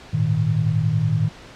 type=chord; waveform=sine; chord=Ab suspended second; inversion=none; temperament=equal with one note detuned; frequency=103.83 / 114.67 / 155.56 Hz; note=Ab2 / Bb2 / Eb3; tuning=0 / -28 / 0 cents; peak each=-24 / -21 / -20 dBFS; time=0.13-1.29 s; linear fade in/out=10 ms; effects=pink hiss -42 dBFS RMS until 1.55 s + low-pass 5000 Hz 12 dB/octave